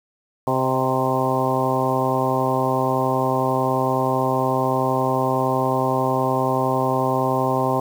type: harmonic tone with a mistuned harmonic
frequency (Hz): 130.81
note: C3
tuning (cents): 0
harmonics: 1 / 2 / 3 / 4 / 5 / 6 / 7 / 8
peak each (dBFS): -26 / -26 / -26 / -26 / -26 / -26 / -26 / -26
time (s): 0.47-7.8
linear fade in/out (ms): 2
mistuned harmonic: 5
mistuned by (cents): -32
effects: 7-bit